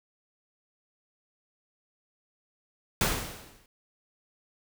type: noise with exponential decay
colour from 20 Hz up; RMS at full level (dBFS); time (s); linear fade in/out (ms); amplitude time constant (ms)
pink; -23; 3.01-3.66; 2; 140
effects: none